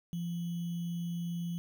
sine tone with sample-and-hold, 171.3 Hz, F3, 33 cents flat, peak -33 dBFS, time 0.13-1.58 s, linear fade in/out 0 ms, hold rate 3150 Hz, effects none

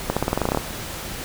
accelerating click train, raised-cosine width 1 ms, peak -6 dBFS, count 12, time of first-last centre 0.1-0.573 s, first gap 66 ms, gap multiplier 0.91, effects pink hiss -32 dBFS RMS until 1.24 s

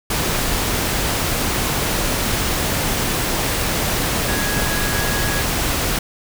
sine tone in noise, 1661.2 Hz, G#6, in tune, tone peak -26 dBFS, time 4.28-5.42 s, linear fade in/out 5 ms, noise pink, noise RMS -20 dBFS, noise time 0.1-5.99 s, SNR -9 dB, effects none

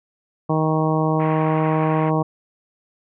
harmonic tone, 157.1 Hz, D#3, 17 cents sharp, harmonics 1 / 2 / 3 / 4 / 5 / 6 / 7, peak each -20 / -23 / -25 / -26 / -27 / -28 / -28 dBFS, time 0.49-2.23 s, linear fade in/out 10 ms
white band-pass noise, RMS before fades -35 dBFS, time 1.19-2.11 s, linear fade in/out 20 ms, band 740 to 2400 Hz, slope 48 dB/octave
effects none

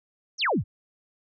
sine exponential sweep, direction down, 6645 to 69.3 Hz, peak -21 dBFS, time 0.38-0.64 s, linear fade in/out 50 ms, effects none

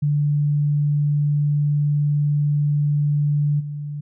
sine tone with level steps, 146.6 Hz, D3, 3 cents flat, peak -16 / -26 dBFS, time 0.02-4.01 s, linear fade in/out 10 ms, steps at 3.59 s, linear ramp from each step 20 ms, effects none

